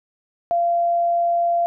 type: tone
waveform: sine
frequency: 688 Hz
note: F5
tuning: 26 cents flat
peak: -16 dBFS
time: 0.51-1.66 s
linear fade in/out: 0 ms
effects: none